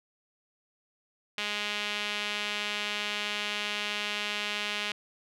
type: tone with band-pass filter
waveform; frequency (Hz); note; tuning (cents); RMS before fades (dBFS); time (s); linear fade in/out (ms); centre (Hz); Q
sawtooth; 207.7; G#3; 0; -33; 1.38-4.92; 2; 2900; 2
effects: none